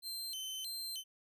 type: tone with vibrato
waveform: sawtooth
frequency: 3562 Hz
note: A7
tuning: 21 cents sharp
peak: -37 dBFS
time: 0.02-1.04 s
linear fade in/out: 50 ms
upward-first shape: square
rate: 1.6 Hz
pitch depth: 260 cents each way
effects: none